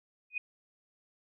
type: tone with exponential growth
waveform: sine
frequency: 2489 Hz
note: D#7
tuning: in tune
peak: -27 dBFS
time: 0.3-0.38 s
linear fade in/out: 5 ms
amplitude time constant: 16 ms
effects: none